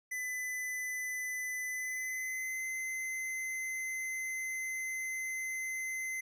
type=tone with pitch glide; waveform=square; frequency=2007 to 2056 Hz; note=B6 to C7; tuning=+27 to -31 cents; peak=-36 dBFS; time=0.11-6.21 s; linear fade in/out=10 ms; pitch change=+42 cents; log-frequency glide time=1.67-2.65 s; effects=none